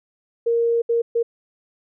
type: tone bursts at uneven times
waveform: sine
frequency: 466.2 Hz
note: A#4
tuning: in tune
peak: -16 dBFS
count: 3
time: 0.46-0.82 / 0.89-1.02 / 1.15-1.23 s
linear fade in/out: 10 ms
effects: none